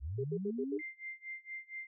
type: linear sweep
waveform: sine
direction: up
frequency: 58.27 to 317 Hz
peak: -36 dBFS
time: 0-0.82 s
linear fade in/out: 50 ms
type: tone bursts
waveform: sine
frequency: 407.8 Hz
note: G#4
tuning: 32 cents flat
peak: -33 dBFS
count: 5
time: 0.18-0.778 s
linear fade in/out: 10 ms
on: 62 ms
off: 72 ms
type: tone with tremolo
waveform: sine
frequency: 2093 Hz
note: C7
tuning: in tune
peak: -39 dBFS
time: 0.79-1.87 s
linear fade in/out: 2 ms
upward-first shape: sine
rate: 4.3 Hz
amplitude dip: 95%
effects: none